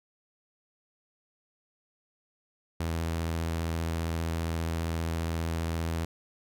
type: tone with vibrato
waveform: sawtooth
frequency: 82.41 Hz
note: E2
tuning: in tune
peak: -25 dBFS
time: 2.8-6.05 s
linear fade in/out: 5 ms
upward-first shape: sine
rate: 15 Hz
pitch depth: 20 cents each way
effects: none